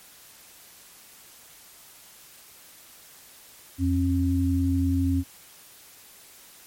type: tone pair together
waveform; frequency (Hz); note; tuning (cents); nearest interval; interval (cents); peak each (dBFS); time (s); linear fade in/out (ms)
sine; 86.2 / 270.2; F2 / C#4; -22 / -44; octave + minor sixth; 1978; -23; 3.78-5.24; 50
effects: white hiss -50 dBFS RMS until 6.66 s + MP3 64 kbps